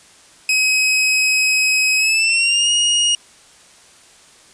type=tone with pitch glide; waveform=sawtooth; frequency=2542 to 2870 Hz; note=D#7 to F7; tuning=+36 to +47 cents; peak=-10 dBFS; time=0.49-3.15 s; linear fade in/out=2 ms; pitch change=+211 cents; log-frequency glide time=1.97-2.7 s; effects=white hiss -47 dBFS RMS until 4.53 s + resampled to 22050 Hz